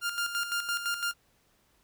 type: tone with tremolo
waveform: sawtooth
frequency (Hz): 1402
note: F6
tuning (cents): +6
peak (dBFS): -24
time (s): 0.01-1.14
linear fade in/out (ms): 50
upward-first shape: square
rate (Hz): 5.9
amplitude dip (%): 60
effects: pink hiss -68 dBFS RMS until 1.83 s